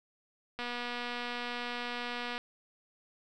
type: click train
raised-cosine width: 0.3 ms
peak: -22 dBFS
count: 434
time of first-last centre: 0.59-2.379 s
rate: 242 Hz
effects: none